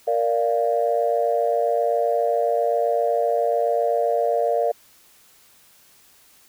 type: chord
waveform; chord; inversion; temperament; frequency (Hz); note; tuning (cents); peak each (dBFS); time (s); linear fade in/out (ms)
sine; Bb major; none; equal with one note detuned; 466.2 / 587.3 / 694.8; Bb4 / D5 / F5; 0 / 0 / -9; -22; 0.07-4.72; 10
effects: tanh soft clip ceiling -8 dBFS + white hiss -54 dBFS RMS until 6.48 s